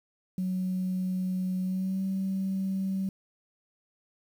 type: tone with pitch glide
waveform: sine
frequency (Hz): 185 to 191.63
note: F#3 to G3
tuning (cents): 0 to -39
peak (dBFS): -26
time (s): 0.38-3.09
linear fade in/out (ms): 2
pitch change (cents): +61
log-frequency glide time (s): 1.62-2.02
effects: tanh soft clip ceiling -23 dBFS + 9-bit